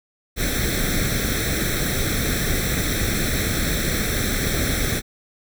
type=noise with comb filter; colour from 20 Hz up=pink; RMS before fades=-22 dBFS; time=0.36-5.02 s; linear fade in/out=50 ms; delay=0.52 ms; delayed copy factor=+0.85; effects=none